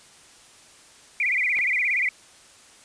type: tone with vibrato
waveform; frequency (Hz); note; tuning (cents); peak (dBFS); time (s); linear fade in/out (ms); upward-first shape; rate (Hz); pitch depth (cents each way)
sine; 2197; C#7; -16; -20; 1.2-2.09; 2; sine; 17; 190
type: clicks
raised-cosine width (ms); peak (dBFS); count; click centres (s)
0.3; -25 / -21; 2; 1.57 / 1.589
effects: white hiss -51 dBFS RMS until 2.84 s + resampled to 22050 Hz